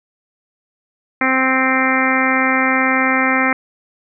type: harmonic tone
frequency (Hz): 261.6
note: C4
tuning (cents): 0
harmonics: 1 / 2 / 3 / 4 / 5 / 6 / 7 / 8 / 9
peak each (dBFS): -19 / -24 / -23 / -24 / -21 / -24 / -21 / -19 / -24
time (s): 1.21-3.53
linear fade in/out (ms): 2
effects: none